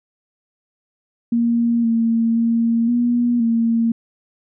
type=tone with pitch steps; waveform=sine; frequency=234.3 / 228.7 / 230.8 / 240.4 / 229.7 Hz; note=A#3 / A#3 / A#3 / B3 / A#3; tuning=+9 / -33 / -17 / -46 / -25 cents; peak=-14 dBFS; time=1.32-3.92 s; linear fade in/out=5 ms; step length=520 ms; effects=none